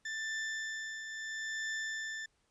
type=tone with tremolo; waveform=40% pulse; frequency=1771 Hz; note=A6; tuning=11 cents sharp; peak=-34 dBFS; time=0.05-2.26 s; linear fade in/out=5 ms; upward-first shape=triangle; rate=0.75 Hz; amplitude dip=55%; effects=pink hiss -75 dBFS RMS until 2.5 s + resampled to 22050 Hz